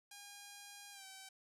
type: tone with pitch glide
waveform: 5% pulse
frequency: 812 to 770 Hz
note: G#5 to G5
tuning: -39 to -31 cents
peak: -40 dBFS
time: 0.11-1.29 s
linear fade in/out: 5 ms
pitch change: -92 cents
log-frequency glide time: 0.92-1.05 s
effects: none